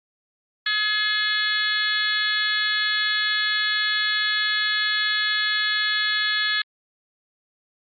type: harmonic tone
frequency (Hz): 424.5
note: G#4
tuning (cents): +38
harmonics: 3 / 4 / 5 / 6 / 7 / 8 / 9 / 10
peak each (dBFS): -34 / -23 / -32 / -36 / -36 / -26 / -33 / -29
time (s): 0.66-6.62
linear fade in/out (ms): 5
effects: Opus 48 kbps